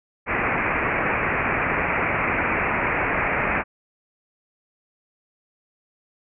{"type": "low-pass noise", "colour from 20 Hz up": "white", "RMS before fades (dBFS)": -23, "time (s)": [0.26, 3.64], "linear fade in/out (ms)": 50, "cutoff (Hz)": 2500, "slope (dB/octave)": 96, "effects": []}